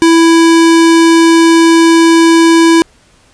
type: tone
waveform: square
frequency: 330.6 Hz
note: E4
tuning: 5 cents sharp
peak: -4 dBFS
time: 0.02-2.82 s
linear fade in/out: 0 ms
effects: pink hiss -47 dBFS RMS until 3.33 s + resampled to 22050 Hz